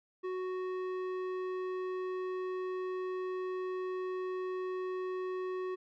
square tone with low-pass filter, 370 Hz, F#4, in tune, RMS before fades -37 dBFS, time 0.23-5.76 s, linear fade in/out 20 ms, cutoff 1700 Hz, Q 0.69, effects none

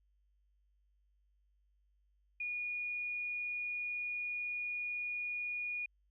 sine tone, 2446 Hz, D#7, 30 cents flat, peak -36 dBFS, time 2.4-5.86 s, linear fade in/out 5 ms, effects added 50 Hz sine -70 dBFS peak until 6.1 s

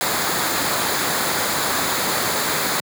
pink noise with comb filter, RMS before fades -21 dBFS, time 0.01-2.8 s, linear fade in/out 0 ms, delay 0.35 ms, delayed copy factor -0.5, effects high-pass 150 Hz 12 dB/octave

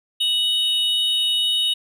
triangle tone pair together, 2960 / 3729 Hz, F#7 / A#7, 0 / 0 cents, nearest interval major third, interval 400 cents, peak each -19 / -19 dBFS, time 0.2-1.74 s, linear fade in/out 10 ms, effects none

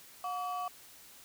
triangle ring-modulated tone, 932.3 Hz, A#5, in tune, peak -29 dBFS, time 0.24-0.68 s, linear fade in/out 2 ms, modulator 210 Hz, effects white hiss -55 dBFS RMS until 1.24 s

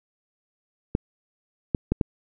clicks, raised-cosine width 3 ms, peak -8 dBFS, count 4, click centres 0.951 / 1.748 / 1.92 / 2.012 s, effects none

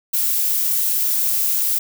violet noise, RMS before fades -19 dBFS, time 0.13-1.79 s, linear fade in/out 10 ms, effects none

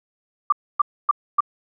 sine tone bursts, 1177 Hz, D6, 3 cents sharp, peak -12 dBFS, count 4, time 0.5-1.406 s, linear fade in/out 5 ms, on 24 ms, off 270 ms, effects none

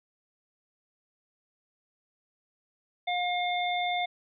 harmonic tone, 713 Hz, F5, 36 cents sharp, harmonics 1 / 3 / 5, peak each -28 / -33 / -35 dBFS, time 3.07-4.06 s, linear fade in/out 10 ms, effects none

